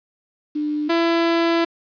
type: tone pair in turn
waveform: sine / sawtooth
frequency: 299.1 / 335 Hz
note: D4 / E4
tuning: +32 / +28 cents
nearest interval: major second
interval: 196 cents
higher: second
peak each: -20 / -12 dBFS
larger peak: second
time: 0.55-0.89 / 0.89-1.65 s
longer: second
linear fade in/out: 10 ms
effects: resampled to 11025 Hz + 8-bit